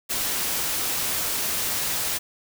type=noise; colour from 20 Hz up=white; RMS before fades=-26 dBFS; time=0.09-2.19 s; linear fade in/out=20 ms; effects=none